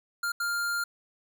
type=tone bursts at uneven times; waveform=square; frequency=1400 Hz; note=F6; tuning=4 cents sharp; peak=-28 dBFS; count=2; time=0.23-0.32 / 0.4-0.84 s; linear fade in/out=5 ms; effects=11-bit